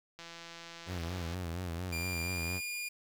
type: click train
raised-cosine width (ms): 0.2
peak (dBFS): -30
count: 195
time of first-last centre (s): 0.19-1.345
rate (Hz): 168
type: tone with vibrato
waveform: sawtooth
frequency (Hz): 87.31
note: F2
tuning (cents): 0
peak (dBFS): -32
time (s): 0.86-2.61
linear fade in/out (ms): 50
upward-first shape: sine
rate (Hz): 4.3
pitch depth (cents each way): 100
type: tone with pitch glide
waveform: sawtooth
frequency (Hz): 2392 to 2423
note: D7 to D#7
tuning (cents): +31 to -47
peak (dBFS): -33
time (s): 1.92-2.89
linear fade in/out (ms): 10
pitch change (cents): +22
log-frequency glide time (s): 2.23-2.57
effects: 9-bit